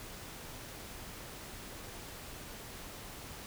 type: silence
effects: pink hiss -47 dBFS RMS until 3.46 s